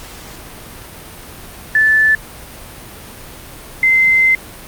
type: tone pair in turn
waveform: sine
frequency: 1750 / 2072 Hz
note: A6 / C7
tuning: -10 / -17 cents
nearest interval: minor third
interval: 293 cents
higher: second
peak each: -8 dBFS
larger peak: neither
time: 1.75-2.15 / 3.83-4.35 s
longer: second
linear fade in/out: 2 ms
effects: pink hiss -34 dBFS RMS until 4.67 s + Opus 48 kbps